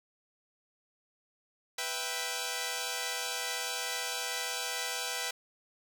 5% pulse chord, E minor, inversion second, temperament equal, 493.9 / 659.3 / 784 Hz, B4 / E5 / G5, 0 / 0 / 0 cents, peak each -26 / -28 / -25 dBFS, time 1.78-5.31 s, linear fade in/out 5 ms, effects none

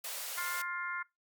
white high-pass noise, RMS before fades -40 dBFS, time 0.04-0.62 s, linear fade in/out 5 ms, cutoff 460 Hz, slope 96 dB/octave
harmonic tone, 351.8 Hz, F4, 13 cents sharp, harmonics 3 / 4 / 5 / 6, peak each -41 / -38 / -44 / -42 dBFS, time 0.37-1.03 s, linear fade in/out 10 ms
effects noise-tail reverb RT60 0.2 s tail -22 dB re dry + Opus 48 kbps

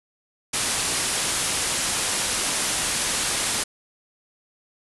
white low-pass noise, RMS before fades -25 dBFS, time 0.53-3.64 s, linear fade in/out 10 ms, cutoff 11000 Hz, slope 96 dB/octave, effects none

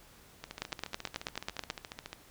two click trains, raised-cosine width 0.2 ms, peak -16 / -23 dBFS, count 11 / 25, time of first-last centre 0.62-1.701 / 0.44-2.13 s, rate 9.25 / 14.2 Hz, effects pink hiss -58 dBFS RMS until 2.3 s

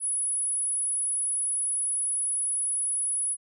sine tone, 10190 Hz, D#9, 40 cents sharp, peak -25 dBFS, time 0-3.37 s, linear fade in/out 50 ms, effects none

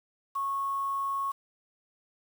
sine tone with quantisation, 1100 Hz, C#6, 14 cents flat, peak -28 dBFS, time 0.35-1.32 s, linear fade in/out 10 ms, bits 8, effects none

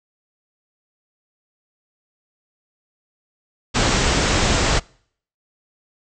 pink low-pass noise, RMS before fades -18 dBFS, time 3.74-4.8 s, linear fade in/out 20 ms, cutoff 8000 Hz, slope 96 dB/octave, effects noise-tail reverb RT60 0.6 s tail -26 dB re dry

